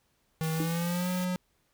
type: tone with pitch glide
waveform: square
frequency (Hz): 160 to 181.68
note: D#3 to F#3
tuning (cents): +49 to -31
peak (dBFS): -29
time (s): 0.41-1.36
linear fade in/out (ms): 0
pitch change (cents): +220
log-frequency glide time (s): 0.53-1.09
type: noise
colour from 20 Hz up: white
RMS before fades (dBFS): -42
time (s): 0.43-1.25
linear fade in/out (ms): 5
type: tone with exponential decay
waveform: sine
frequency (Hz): 310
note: D#4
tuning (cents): -6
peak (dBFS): -27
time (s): 0.6-0.77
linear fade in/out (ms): 1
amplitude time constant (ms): 36
effects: pink hiss -72 dBFS RMS until 1.73 s